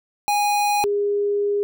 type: tone pair in turn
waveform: square / sine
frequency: 824 / 408 Hz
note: G#5 / G#4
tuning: -14 / -31 cents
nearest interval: octave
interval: 1217 cents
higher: first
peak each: -18 dBFS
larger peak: neither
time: 0.28-0.84 / 0.84-1.63 s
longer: second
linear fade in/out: 0 ms
effects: none